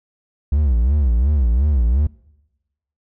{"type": "tone with vibrato", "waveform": "triangle", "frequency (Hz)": 65.41, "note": "C2", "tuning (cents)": 0, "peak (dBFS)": -11, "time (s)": [0.52, 2.07], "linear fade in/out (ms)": 5, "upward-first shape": "sine", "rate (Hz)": 2.8, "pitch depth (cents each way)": 250, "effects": ["noise-tail reverb RT60 1.0 s tail -24 dB re dry"]}